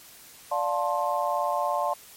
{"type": "chord", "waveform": "sine", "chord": "D minor seventh", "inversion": "none", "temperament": "just", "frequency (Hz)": [587.3, 704.8, 881, 1057.2], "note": ["D5", "F5", "A5", "C6"], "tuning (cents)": [0, 16, 2, 18], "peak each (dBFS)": -29, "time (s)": [0.51, 1.94], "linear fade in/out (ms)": 10, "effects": ["white hiss -49 dBFS RMS until 2.16 s", "MP3 64 kbps"]}